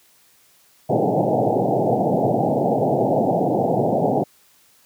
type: band-pass noise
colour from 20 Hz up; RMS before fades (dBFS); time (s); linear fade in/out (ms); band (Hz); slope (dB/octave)
white; -19; 0.89-4.24; 10; 110 to 820; 96
effects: white hiss -56 dBFS RMS until 4.85 s + high-pass 60 Hz 12 dB/octave